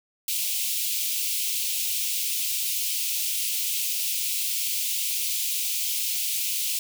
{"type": "high-pass noise", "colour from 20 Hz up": "white", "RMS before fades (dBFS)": -27, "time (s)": [0.28, 6.79], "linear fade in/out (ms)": 2, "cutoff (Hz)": 2400, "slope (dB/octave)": 48, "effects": []}